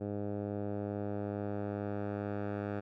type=tone with low-pass filter sweep; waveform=10% pulse; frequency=102.3 Hz; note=G#2; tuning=26 cents flat; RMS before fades=-37 dBFS; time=0-2.81 s; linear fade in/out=20 ms; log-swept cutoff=560 to 1400 Hz; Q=0.94; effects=none